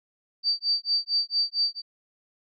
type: tone with tremolo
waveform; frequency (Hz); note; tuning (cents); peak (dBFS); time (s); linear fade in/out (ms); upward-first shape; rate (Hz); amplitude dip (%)
sine; 4635; D8; -24; -19; 0.43-1.82; 50; sine; 4.4; 100
effects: MP3 64 kbps